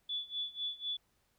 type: tone with tremolo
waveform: sine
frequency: 3448 Hz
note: A7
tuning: 36 cents flat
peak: -33 dBFS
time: 0.09-0.97 s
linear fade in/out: 5 ms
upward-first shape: sine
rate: 4 Hz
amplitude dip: 90%
effects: pink hiss -75 dBFS RMS until 1.38 s

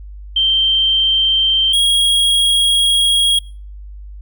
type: tone pair in turn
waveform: sine / square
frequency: 3136 / 3291 Hz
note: G7 / G#7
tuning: 0 / -16 cents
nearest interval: minor second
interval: 84 cents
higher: second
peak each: -11 dBFS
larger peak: neither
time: 0.36-1.73 / 1.73-3.39 s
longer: second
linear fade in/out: 5 ms
effects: noise-tail reverb RT60 0.4 s tail -24 dB re dry + added 50 Hz sine -30 dBFS peak until 4.21 s

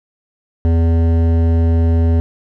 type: tone with hard clipping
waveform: triangle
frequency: 82.9 Hz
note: E2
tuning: 10 cents sharp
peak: -12 dBFS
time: 0.65-2.2 s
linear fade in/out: 0 ms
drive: 17 dB
effects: none

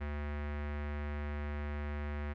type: tone with low-pass filter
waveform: square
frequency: 73.42 Hz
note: D2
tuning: in tune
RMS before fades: -38 dBFS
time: 0-2.34 s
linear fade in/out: 20 ms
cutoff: 2000 Hz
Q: 2.2
effects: none

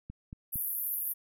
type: click train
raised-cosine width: 5 ms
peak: -29 dBFS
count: 3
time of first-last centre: 0.1-0.558 s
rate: 4.37 Hz
type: band-pass noise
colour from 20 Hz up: pink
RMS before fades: -34 dBFS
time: 0.52-1.14 s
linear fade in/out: 20 ms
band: 11000 to 15000 Hz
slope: 96 dB/octave
effects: none

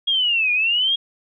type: linear two-way sweep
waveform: sine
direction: down then up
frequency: 3300 to 2417 to 3300 Hz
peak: -16 dBFS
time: 0.07-0.96 s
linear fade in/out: 10 ms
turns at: 0.52 s
effects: none

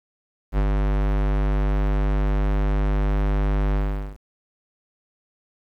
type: tone with ADSR envelope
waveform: square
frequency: 49.92 Hz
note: G1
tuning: 32 cents sharp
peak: -17 dBFS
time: 0.52-4.18 s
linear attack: 60 ms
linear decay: 50 ms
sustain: -2 dB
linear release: 430 ms
effects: low-pass 2000 Hz 12 dB/octave + 8-bit

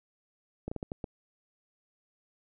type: slowing click train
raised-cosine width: 2 ms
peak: -22 dBFS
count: 6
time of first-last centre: 0.68-1.042 s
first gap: 35 ms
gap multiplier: 1.37
effects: none

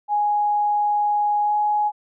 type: tone with pitch glide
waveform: sine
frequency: 830.6 to 837.3 Hz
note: G#5 to G#5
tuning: 0 to +14 cents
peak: -17 dBFS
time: 0.08-1.92 s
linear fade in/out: 50 ms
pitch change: +14 cents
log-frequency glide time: 1.42-1.54 s
effects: none

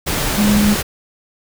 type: tone in noise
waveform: sine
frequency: 207.7 Hz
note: G#3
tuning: in tune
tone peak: -11 dBFS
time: 0.37-0.75 s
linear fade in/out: 20 ms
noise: pink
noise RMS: -19 dBFS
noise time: 0.06-0.83 s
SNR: +5 dB
effects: none

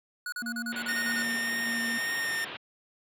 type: tone bursts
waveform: square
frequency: 1460 Hz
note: F#6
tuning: 24 cents flat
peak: -33 dBFS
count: 10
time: 0.26-1.223 s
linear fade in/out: 2 ms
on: 63 ms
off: 37 ms
type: tone with tremolo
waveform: triangle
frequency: 233.1 Hz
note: A#3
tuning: in tune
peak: -32 dBFS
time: 0.42-1.98 s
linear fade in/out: 2 ms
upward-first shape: square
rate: 1.6 Hz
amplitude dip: 40%
type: low-pass noise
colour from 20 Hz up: white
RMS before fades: -40 dBFS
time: 0.72-2.57 s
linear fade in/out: 5 ms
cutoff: 3600 Hz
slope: 48 dB/octave
type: tone with vibrato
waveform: 45% pulse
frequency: 1832 Hz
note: A#6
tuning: 31 cents flat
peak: -29 dBFS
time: 0.88-2.45 s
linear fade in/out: 10 ms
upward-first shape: sine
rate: 1.8 Hz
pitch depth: 13 cents each way
effects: high-pass 150 Hz 12 dB/octave

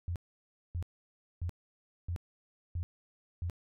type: tone bursts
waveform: sine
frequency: 86.6 Hz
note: F2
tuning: 14 cents flat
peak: -32 dBFS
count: 6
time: 0.08-3.498 s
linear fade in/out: 0 ms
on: 78 ms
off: 590 ms
effects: none

